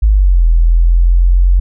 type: exponential two-way sweep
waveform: sine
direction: down then up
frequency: 54.4 to 41.2 to 45.21 Hz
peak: -5 dBFS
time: 0.02-1.6 s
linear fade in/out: 10 ms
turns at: 0.46 s
effects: none